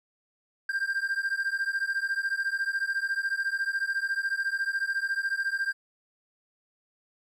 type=beating tone pair; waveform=triangle; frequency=1583 / 1597 Hz; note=G6 / G6; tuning=+17 / +32 cents; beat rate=14 Hz; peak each=-28 dBFS; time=0.69-5.73 s; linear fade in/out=5 ms; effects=none